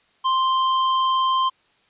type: tone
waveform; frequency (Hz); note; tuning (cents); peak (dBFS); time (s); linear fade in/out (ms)
square; 1046.5; C6; 0; -18; 0.24-1.5; 20
effects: white hiss -61 dBFS RMS until 1.89 s + resampled to 8000 Hz